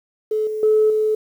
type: tone with level steps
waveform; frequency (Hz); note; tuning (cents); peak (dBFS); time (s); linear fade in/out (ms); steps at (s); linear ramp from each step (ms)
sine; 431.4; A4; -34; -17 / -22 / -11 / -15; 0.31-1.15; 5; 0.47 / 0.63 / 0.9; 2
effects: tanh soft clip ceiling -7 dBFS + 8-bit